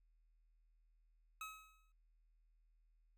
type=tone with exponential decay; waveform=25% pulse; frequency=1280 Hz; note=D#6; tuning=49 cents sharp; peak=-40 dBFS; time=1.41-1.92 s; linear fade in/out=2 ms; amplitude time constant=110 ms; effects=added 40 Hz sine -70 dBFS peak until 3.17 s